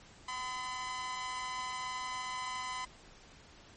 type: tone with amplitude modulation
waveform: sawtooth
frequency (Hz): 1014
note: B5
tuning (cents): +45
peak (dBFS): -30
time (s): 0.28-2.85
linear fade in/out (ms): 5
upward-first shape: sine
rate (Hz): 256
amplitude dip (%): 65
effects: pink hiss -57 dBFS RMS until 3.76 s + MP3 32 kbps